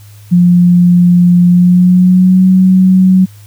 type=tone with pitch glide; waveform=sine; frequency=176.3 to 186.57 Hz; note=F3 to F#3; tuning=+17 to +15 cents; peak=-3 dBFS; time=0.31-3.26 s; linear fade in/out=20 ms; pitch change=+98 cents; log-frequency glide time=1.47-2.45 s; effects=added 103 Hz sine -33 dBFS peak until 3.46 s + white hiss -44 dBFS RMS until 3.46 s